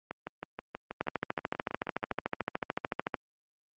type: two click trains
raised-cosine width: 0.5 ms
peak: -21 / -14 dBFS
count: 13 / 30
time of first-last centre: 0.11-2.03 / 1.01-3.142 s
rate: 6.25 / 13.6 Hz
effects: high-pass 150 Hz 12 dB/octave + Opus 48 kbps